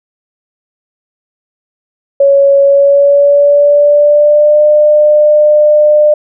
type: tone with pitch glide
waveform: sine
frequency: 557 to 600.4 Hz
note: C#5 to D5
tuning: +8 to +38 cents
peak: -3 dBFS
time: 2.2-6.14 s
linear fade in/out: 5 ms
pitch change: +130 cents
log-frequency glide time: 2.62-4.62 s
effects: none